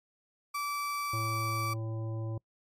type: tone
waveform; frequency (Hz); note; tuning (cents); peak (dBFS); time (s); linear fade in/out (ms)
35% pulse; 1159; D6; -23; -30; 0.54-1.74; 10
type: harmonic tone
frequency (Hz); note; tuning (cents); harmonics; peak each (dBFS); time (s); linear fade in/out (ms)
111.6; A2; +25; 1 / 3 / 5 / 7 / 9; -33 / -43 / -46 / -55 / -54; 1.13-2.38; 5
effects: noise-tail reverb RT60 0.1 s tail -25 dB re dry + MP3 64 kbps